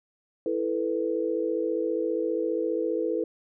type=chord; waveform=sine; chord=E suspended fourth; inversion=none; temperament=just; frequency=329.6 / 439.5 / 494.4 Hz; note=E4 / A4 / B4; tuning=0 / -2 / +2 cents; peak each=-29 dBFS; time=0.46-3.24 s; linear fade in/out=2 ms; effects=none